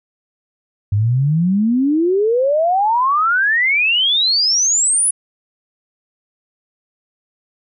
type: exponential sweep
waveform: sine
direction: up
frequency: 98 to 10400 Hz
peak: -12 dBFS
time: 0.92-5.11 s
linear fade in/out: 5 ms
effects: none